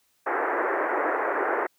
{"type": "band-pass noise", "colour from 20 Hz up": "pink", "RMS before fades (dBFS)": -26, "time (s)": [0.26, 1.67], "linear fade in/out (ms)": 10, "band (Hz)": [330, 1900], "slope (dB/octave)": 48, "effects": ["white hiss -68 dBFS RMS until 1.78 s", "high-pass 60 Hz 12 dB/octave"]}